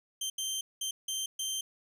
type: tone bursts at uneven times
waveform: 20% pulse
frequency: 3136 Hz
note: G7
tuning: in tune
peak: -27 dBFS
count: 5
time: 0.21-0.3 / 0.38-0.61 / 0.81-0.91 / 1.08-1.26 / 1.39-1.61 s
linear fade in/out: 5 ms
effects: none